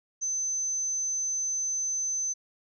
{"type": "tone", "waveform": "sine", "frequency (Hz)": 6140, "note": "G8", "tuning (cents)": -37, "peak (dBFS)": -27, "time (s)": [0.21, 2.34], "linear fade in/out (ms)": 20, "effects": []}